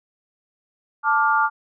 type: chord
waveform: sine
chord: D minor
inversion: second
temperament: just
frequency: 881 / 1174.7 / 1409.6 Hz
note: A5 / D6 / F6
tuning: +2 / 0 / +16 cents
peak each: -20 dBFS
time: 1.03-1.5 s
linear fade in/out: 50 ms
effects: none